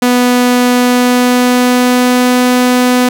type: tone with pitch glide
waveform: sawtooth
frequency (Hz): 246.9 to 249.2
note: B3 to B3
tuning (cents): 0 to +16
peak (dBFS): -3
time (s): 0.02-3.09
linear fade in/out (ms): 5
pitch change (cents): +16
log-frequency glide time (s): 0.74-2.39
effects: none